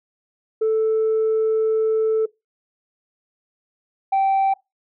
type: tone pair in turn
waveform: sine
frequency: 440 / 777.8 Hz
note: A4 / G5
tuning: 0 / -14 cents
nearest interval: minor seventh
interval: 986 cents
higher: second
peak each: -14 / -13 dBFS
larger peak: second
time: 0.61-2.26 / 4.12-4.54 s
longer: first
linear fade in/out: 10 ms
effects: noise-tail reverb RT60 0.2 s tail -22 dB re dry + tanh soft clip ceiling -14 dBFS